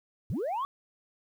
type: linear sweep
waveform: sine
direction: up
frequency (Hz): 76.3 to 1158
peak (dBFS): -27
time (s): 0.3-0.65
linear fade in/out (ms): 0
effects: tanh soft clip ceiling -27 dBFS + 10-bit